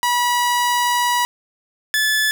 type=tone pair in turn; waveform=sawtooth; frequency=971 / 1730.1 Hz; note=B5 / A6; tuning=-30 / -30 cents; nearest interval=minor seventh; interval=1000 cents; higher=second; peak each=-12 dBFS; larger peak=neither; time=0.03-1.25 / 1.94-2.31 s; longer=first; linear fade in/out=0 ms; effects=none